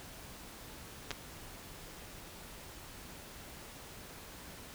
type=clicks; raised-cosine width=0.2 ms; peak=-19 dBFS; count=2; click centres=1.107 / 1.114 s; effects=pink hiss -50 dBFS RMS until 4.74 s